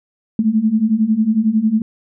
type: beating tone pair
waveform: sine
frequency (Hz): 211.9 / 222.9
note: G#3 / A3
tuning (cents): +35 / +23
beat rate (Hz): 11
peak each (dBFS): -17 / -14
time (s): 0.39-1.82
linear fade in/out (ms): 2
effects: none